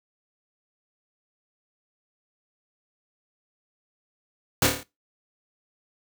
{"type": "noise with echo", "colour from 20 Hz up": "pink", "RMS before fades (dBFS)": -20, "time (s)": [4.62, 4.67], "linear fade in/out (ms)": 2, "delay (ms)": 27, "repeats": 6, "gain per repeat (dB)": -4, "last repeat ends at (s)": 4.832, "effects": ["noise-tail reverb RT60 0.2 s tail -18 dB re dry", "high-pass 80 Hz 12 dB/octave"]}